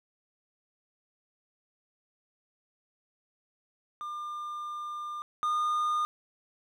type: tone pair in turn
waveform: triangle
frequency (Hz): 1200 / 1218.9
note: D6 / D#6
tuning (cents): +37 / -36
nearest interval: unison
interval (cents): 27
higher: second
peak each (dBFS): -33 / -24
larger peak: second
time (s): 4.01-5.22 / 5.43-6.05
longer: first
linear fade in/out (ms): 0
effects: none